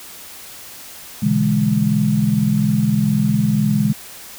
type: chord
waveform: sine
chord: E dominant seventh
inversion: second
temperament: equal with one note detuned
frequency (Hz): 123.47 / 145.06 / 164.81 / 207.7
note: B2 / D3 / E3 / G#3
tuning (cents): 0 / -21 / 0 / 0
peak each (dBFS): -22 / -20 / -22 / -16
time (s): 1.22-3.93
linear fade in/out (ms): 10
effects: white hiss -37 dBFS RMS until 4.38 s